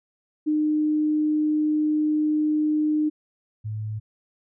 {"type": "tone pair in turn", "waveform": "sine", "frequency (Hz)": [304.6, 107.69], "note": ["D#4", "A2"], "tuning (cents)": [-37, -37], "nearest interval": "octave + tritone", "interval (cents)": 1800, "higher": "first", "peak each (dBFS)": [-19, -27], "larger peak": "first", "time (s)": [[0.46, 3.1], [3.64, 4]], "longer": "first", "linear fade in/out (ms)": 20, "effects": []}